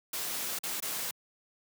white noise with dropouts, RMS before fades -35 dBFS, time 0.13-1.11 s, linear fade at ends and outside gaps 5 ms, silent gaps 0.589-0.634 / 0.803-0.823 s, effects high-pass 150 Hz 12 dB/octave

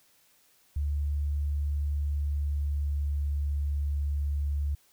sine tone with pitch glide, 72.6 to 72.02 Hz, D2 to D2, -19 to -33 cents, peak -26 dBFS, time 0.76-4.75 s, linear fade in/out 5 ms, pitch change -14 cents, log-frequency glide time 1.92-3.27 s, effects white hiss -64 dBFS RMS until 4.92 s

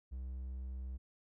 triangle tone, 64.2 Hz, C2, 32 cents flat, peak -38 dBFS, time 0.11-0.98 s, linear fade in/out 20 ms, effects none

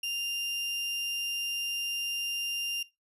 35% pulse tone, 2794 Hz, F7, in tune, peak -29 dBFS, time 0.03-2.83 s, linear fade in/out 5 ms, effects noise-tail reverb RT60 0.2 s tail -18 dB re dry + resampled to 32000 Hz

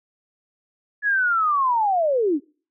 sine linear sweep, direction down, 1709 to 259.5 Hz, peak -17 dBFS, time 1.02-2.4 s, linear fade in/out 50 ms, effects noise-tail reverb RT60 0.4 s tail -25 dB re dry

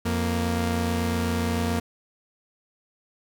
sawtooth tone pair together, 87.31 / 233.1 Hz, F2 / A#3, 0 / 0 cents, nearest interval octave + perfect fourth, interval 1700 cents, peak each -22 dBFS, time 0.05-1.8 s, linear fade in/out 10 ms, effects none

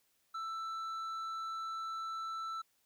sine tone with tanh clipping, 1326 Hz, E6, 10 cents sharp, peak -39 dBFS, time 0.34-2.62 s, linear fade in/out 10 ms, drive 7 dB, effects white hiss -75 dBFS RMS until 2.85 s

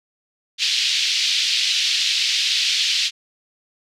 white band-pass noise, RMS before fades -20 dBFS, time 0.58-3.11 s, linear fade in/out 50 ms, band 2700 to 4600 Hz, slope 24 dB/octave, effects none

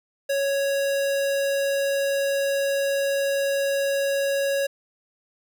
square tone, 554.4 Hz, C#5, in tune, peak -22 dBFS, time 0.29-4.67 s, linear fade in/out 10 ms, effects none

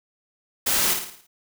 white noise with echo, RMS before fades -22 dBFS, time 0.66-0.94 s, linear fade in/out 10 ms, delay 55 ms, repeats 6, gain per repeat -6 dB, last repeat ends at 1.27 s, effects none

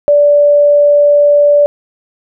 sine tone, 582 Hz, D5, 16 cents flat, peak -4 dBFS, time 0.08-1.66 s, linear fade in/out 0 ms, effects none

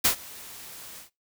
white noise with ADSR envelope, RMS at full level -19 dBFS, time 0.04-1.1 s, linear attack 12 ms, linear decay 100 ms, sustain -24 dB, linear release 120 ms, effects noise-tail reverb RT60 0.2 s tail -21 dB re dry

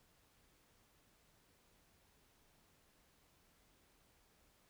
silence, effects pink hiss -72 dBFS RMS until 4.69 s

